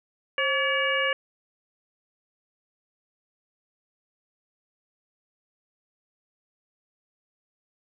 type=harmonic tone with a mistuned harmonic; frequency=570 Hz; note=C#5; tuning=48 cents sharp; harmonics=1 / 2 / 3 / 4 / 5; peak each=-28 / -31 / -27 / -29 / -29 dBFS; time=0.38-1.13 s; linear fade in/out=2 ms; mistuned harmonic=1; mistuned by=-110 cents; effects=none